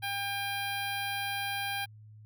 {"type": "tone with notch filter", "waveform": "10% pulse", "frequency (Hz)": 800, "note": "G5", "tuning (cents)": 35, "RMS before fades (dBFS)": -34, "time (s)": [0.02, 1.86], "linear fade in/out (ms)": 20, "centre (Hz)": 6400, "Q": 0.81, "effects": ["added 107 Hz sine -49 dBFS peak until 2.25 s"]}